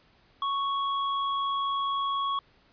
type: tone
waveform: square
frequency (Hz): 1109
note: C#6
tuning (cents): 0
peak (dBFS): -27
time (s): 0.42-2.39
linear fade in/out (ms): 2
effects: pink hiss -62 dBFS RMS until 2.72 s + resampled to 11025 Hz